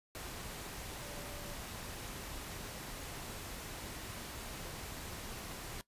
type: tone in noise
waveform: sine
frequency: 580 Hz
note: D5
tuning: 22 cents flat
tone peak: -52 dBFS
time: 1.01-1.54 s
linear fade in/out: 0 ms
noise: pink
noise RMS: -45 dBFS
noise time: 0.15-5.81 s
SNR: -10 dB
effects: noise-tail reverb RT60 0.1 s tail -18 dB re dry + resampled to 32000 Hz